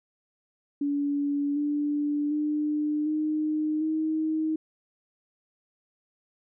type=tone with pitch steps; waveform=sine; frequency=286 / 292.9 / 299.9 / 307.1 / 314.4 Hz; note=D4 / D4 / D4 / D#4 / D#4; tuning=-46 / -5 / +36 / -23 / +18 cents; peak=-24 dBFS; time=0.81-4.56 s; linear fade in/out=5 ms; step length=750 ms; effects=none